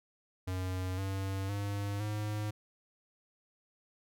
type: tone with pitch steps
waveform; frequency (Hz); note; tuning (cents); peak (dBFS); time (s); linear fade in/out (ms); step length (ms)
square; 92.5 / 96.71 / 101.11 / 105.7; F#2 / G2 / G#2 / G#2; 0 / -23 / -46 / +31; -34; 0.47-2.51; 10; 510
effects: none